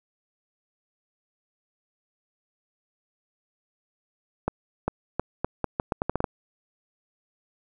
accelerating click train, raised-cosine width 1 ms, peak -10 dBFS, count 12, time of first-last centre 4.48-6.242 s, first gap 400 ms, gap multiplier 0.79, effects none

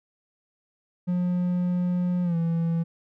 triangle tone with pitch glide, 178.5 to 166.55 Hz, F3 to E3, +38 to +18 cents, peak -20 dBFS, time 1.07-2.84 s, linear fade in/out 20 ms, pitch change -120 cents, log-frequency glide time 2.23-2.36 s, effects none

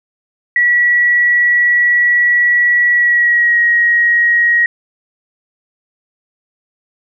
sine tone with pitch glide, 1936 to 1891.8 Hz, B6 to A#6, -35 to +25 cents, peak -8 dBFS, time 0.56-4.66 s, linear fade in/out 2 ms, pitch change -40 cents, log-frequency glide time 2.93-3.6 s, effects none

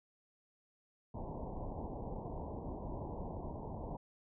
pink low-pass noise, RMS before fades -43 dBFS, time 1.14-3.97 s, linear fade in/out 5 ms, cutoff 1000 Hz, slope 96 dB/octave, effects none

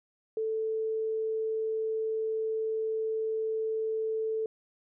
sine tone, 440.9 Hz, A4, 4 cents sharp, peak -28 dBFS, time 0.37-4.46 s, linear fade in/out 2 ms, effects none

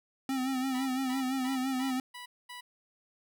square tone with vibrato, 261.6 Hz, C4, in tune, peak -30 dBFS, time 0.29-2 s, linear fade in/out 2 ms, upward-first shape sine, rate 5.9 Hz, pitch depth 53 cents each way
15% pulse tone bursts, 983 Hz, B5, 8 cents flat, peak -36 dBFS, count 6, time 0.74-2.61 s, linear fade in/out 10 ms, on 120 ms, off 230 ms
effects none

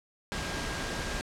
sine tone in noise, 1614 Hz, G#6, 50 cents flat, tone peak -42 dBFS, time 0.32-1.21 s, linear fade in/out 0 ms, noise pink, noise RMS -34 dBFS, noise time 0.32-1.21 s, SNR -11 dB, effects low-pass 7000 Hz 12 dB/octave

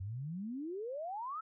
sine exponential sweep, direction up, 90.2 to 1341 Hz, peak -38 dBFS, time 0-1.41 s, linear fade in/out 10 ms, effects none

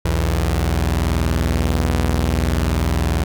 sawtooth tone pair together, 61.36 / 81.9 Hz, B1 / E2, -11 / -11 cents, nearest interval perfect fourth, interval 500 cents, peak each -15 dBFS, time 0.05-3.24 s, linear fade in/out 5 ms, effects none

